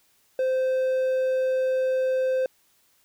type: tone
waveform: triangle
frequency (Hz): 519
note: C5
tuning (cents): -14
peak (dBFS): -19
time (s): 0.39-2.46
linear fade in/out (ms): 2
effects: white hiss -64 dBFS RMS until 3.04 s